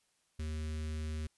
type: tone with notch filter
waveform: square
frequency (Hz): 77.5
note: D#2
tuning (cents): -6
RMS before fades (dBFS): -38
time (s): 0.39-1.27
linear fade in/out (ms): 5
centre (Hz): 790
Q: 0.62
effects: white hiss -75 dBFS RMS until 1.37 s + resampled to 24000 Hz